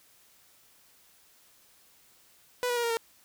sawtooth tone with pitch steps, 493.9 / 484.6 / 475.4 / 466.4 / 457.6 Hz, B4 / B4 / A#4 / A#4 / A#4, 0 / -33 / +34 / +1 / -32 cents, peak -23 dBFS, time 2.63-2.97 s, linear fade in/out 0 ms, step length 68 ms, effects white hiss -61 dBFS RMS until 3.24 s

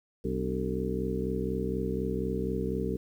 harmonic tone with a mistuned harmonic, 64.1 Hz, C2, 35 cents flat, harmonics 1 / 2 / 3 / 4 / 5 / 6 / 7, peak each -36 / -38 / -34 / -38 / -39 / -35 / -35 dBFS, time 0.24-2.97 s, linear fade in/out 10 ms, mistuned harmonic 5, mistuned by -120 cents, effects 10-bit

